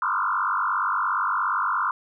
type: tone with frequency modulation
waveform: sine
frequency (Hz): 1212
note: D#6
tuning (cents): -46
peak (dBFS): -21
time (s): 0.02-1.91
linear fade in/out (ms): 2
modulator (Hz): 48.6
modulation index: 4.7
effects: none